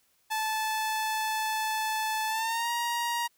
sawtooth tone with pitch glide, 872 to 945.4 Hz, A5 to A#5, -16 to +24 cents, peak -24 dBFS, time 0.3-3.28 s, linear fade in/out 20 ms, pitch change +140 cents, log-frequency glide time 2.28-2.7 s, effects white hiss -69 dBFS RMS until 3.37 s

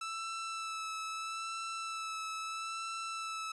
sawtooth tone with vibrato, 1318.5 Hz, E6, in tune, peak -34 dBFS, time 0.01-3.52 s, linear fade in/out 5 ms, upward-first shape sine, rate 0.77 Hz, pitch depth 20 cents each way, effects resampled to 22050 Hz

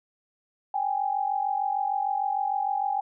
sine tone pair together, 784 / 830.6 Hz, G5 / G#5, 0 / 0 cents, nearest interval minor second, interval 100 cents, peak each -27 dBFS, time 0.74-3.01 s, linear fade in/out 5 ms, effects none

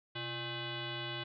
sine tone with frequency modulation, 1546 Hz, G6, 24 cents flat, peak -37 dBFS, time 0.15-1.24 s, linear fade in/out 10 ms, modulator 473 Hz, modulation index 4.5, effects none

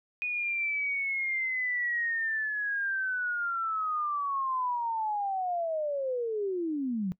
sine linear sweep, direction down, 2480 to 174.61 Hz, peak -28 dBFS, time 0.22-7.12 s, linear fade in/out 0 ms, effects noise-tail reverb RT60 0.1 s tail -21 dB re dry

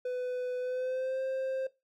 triangle tone with pitch glide, 499.9 to 527.2 Hz, B4 to C5, +21 to +13 cents, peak -29 dBFS, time 0.05-1.67 s, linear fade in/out 5 ms, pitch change +92 cents, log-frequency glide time 0.59-1.21 s, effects noise-tail reverb RT60 0.2 s tail -17 dB re dry

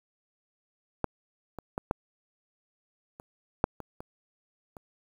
clicks, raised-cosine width 1 ms, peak -12 / -24 / -17 / -12 / -30 / -7 / -25 / -26 / -30 dBFS, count 9, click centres 1.043 / 1.587 / 1.779 / 1.911 / 3.199 / 3.641 / 3.803 / 4.005 / 4.768 s, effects 8-bit

